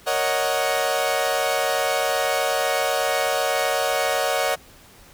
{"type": "chord", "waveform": "sawtooth", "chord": "D# minor seventh", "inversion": "second", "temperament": "equal", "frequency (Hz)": [466.2, 554.4, 622.3, 740], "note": ["A#4", "C#5", "D#5", "F#5"], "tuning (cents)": [0, 0, 0, 0], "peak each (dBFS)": [-25, -21, -22, -21], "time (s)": [0.06, 4.56], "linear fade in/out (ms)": 20, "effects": ["pink hiss -49 dBFS RMS until 5.13 s"]}